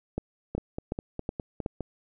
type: two click trains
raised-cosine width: 2 ms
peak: -16 / -19 dBFS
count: 5 / 7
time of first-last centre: 0.18-1.661 / 0.58-1.807 s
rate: 2.7 / 4.89 Hz
effects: none